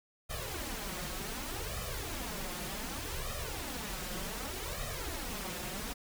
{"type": "noise with flanger", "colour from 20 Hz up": "pink", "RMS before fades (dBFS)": -39, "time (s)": [0.29, 5.94], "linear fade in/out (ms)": 20, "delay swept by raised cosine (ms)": [1.6, 5.6], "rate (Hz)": 0.66, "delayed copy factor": 0.8, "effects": []}